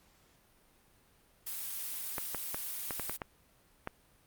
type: noise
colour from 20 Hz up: blue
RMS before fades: -39 dBFS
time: 1.46-3.17 s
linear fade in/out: 10 ms
type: clicks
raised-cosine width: 0.5 ms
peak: -21 dBFS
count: 8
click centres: 2.182 / 2.347 / 2.545 / 2.908 / 2.997 / 3.096 / 3.218 / 3.874 s
effects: pink hiss -66 dBFS RMS until 4.26 s + Opus 48 kbps